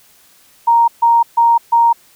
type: tone bursts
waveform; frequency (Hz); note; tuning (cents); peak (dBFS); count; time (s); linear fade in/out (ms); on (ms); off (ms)
sine; 932.3; A#5; 0; -7; 4; 0.67-1.93; 10; 210; 140
effects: white hiss -49 dBFS RMS until 2.15 s